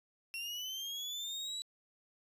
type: linear sweep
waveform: 35% pulse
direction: up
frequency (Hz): 2716 to 3951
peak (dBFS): -37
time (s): 0.34-1.62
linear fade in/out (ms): 0
effects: resampled to 32000 Hz